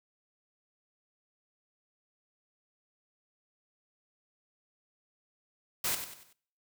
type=noise with echo; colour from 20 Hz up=white; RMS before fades=-31 dBFS; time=5.84-5.95 s; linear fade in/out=5 ms; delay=95 ms; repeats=4; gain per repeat=-8 dB; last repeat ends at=6.33 s; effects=noise-tail reverb RT60 0.6 s tail -23 dB re dry